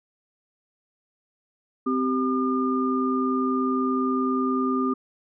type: tone cluster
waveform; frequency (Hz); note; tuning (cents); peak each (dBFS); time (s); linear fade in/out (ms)
sine; 258.4 / 388.6 / 1208; C4 / G4 / D6; -21 / -15 / +48; -23 / -28 / -27; 1.86-4.94; 10
effects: none